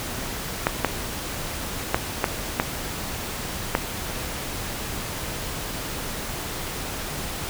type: clicks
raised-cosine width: 0.5 ms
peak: -3 dBFS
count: 6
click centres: 0.669 / 0.847 / 1.945 / 2.242 / 2.599 / 3.751 s
effects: pink hiss -31 dBFS RMS until 7.49 s